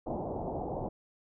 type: low-pass noise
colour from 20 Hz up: white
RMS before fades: -36 dBFS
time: 0.06-0.89 s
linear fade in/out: 10 ms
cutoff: 830 Hz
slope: 48 dB/octave
effects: none